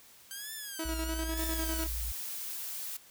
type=tone with vibrato; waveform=5% pulse; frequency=1568 Hz; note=G6; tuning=in tune; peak=-29 dBFS; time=0.31-1.84 s; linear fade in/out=0 ms; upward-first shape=triangle; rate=1.1 Hz; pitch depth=220 cents each way
type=tone with tremolo; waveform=sawtooth; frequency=323.1 Hz; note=E4; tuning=35 cents flat; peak=-30 dBFS; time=0.79-1.87 s; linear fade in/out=5 ms; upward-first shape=square; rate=10 Hz; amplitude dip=50%
type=tone; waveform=sine; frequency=57.4 Hz; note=A#1; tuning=26 cents flat; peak=-34 dBFS; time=0.85-2.12 s; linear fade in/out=5 ms
type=noise; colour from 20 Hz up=blue; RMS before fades=-39 dBFS; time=1.37-2.97 s; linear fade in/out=5 ms
effects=white hiss -57 dBFS RMS until 3.1 s